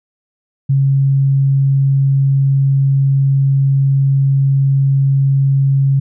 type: tone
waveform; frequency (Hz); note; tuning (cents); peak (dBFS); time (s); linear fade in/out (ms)
sine; 136.9; C#3; -21; -9; 0.69-6; 10
effects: none